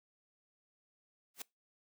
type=noise with exponential growth; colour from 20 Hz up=white; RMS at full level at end=-37 dBFS; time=1.34-1.42 s; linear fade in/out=5 ms; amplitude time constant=16 ms; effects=noise-tail reverb RT60 0.2 s tail -23 dB re dry + high-pass 200 Hz 12 dB/octave